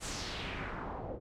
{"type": "noise with low-pass filter sweep", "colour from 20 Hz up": "pink", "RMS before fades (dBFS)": -40, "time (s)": [0, 1.2], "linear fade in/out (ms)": 50, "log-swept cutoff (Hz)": [8900, 490], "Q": 2.2, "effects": []}